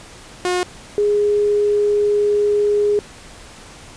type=tone pair in turn; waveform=sawtooth / sine; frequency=360 / 413.7 Hz; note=F#4 / G#4; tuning=-47 / -7 cents; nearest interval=major second; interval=240 cents; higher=second; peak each=-13 dBFS; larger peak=neither; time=0.45-0.63 / 0.98-2.99 s; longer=second; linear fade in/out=0 ms; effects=pink hiss -40 dBFS RMS until 3.96 s + resampled to 22050 Hz